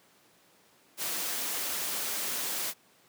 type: noise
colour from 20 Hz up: white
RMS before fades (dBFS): -33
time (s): 0.97-2.74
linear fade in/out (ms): 50
effects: pink hiss -62 dBFS RMS until 3.08 s + high-pass 200 Hz 12 dB/octave